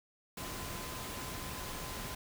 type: tone in noise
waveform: sine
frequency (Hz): 1024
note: C6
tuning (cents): -38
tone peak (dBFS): -50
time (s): 0.37-2.15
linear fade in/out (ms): 5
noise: pink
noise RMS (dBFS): -42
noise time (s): 0.37-2.15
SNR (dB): -11
effects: none